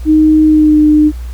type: tone with pitch glide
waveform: sine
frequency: 310 to 302.7 Hz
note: D#4 to D#4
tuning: -6 to -48 cents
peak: -4 dBFS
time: 0.05-1.12 s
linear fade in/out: 50 ms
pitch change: -42 cents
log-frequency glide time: 0.45-0.78 s
effects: added 60 Hz sine -20 dBFS peak until 1.33 s + pink hiss -41 dBFS RMS until 1.33 s